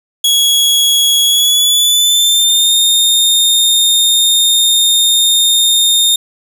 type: tone with pitch glide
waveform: sawtooth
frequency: 3338 to 3661 Hz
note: G#7 to A#7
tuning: +8 to -32 cents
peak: -5 dBFS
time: 0.24-6.16 s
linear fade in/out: 5 ms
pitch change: +160 cents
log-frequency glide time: 1.24-2.73 s
effects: none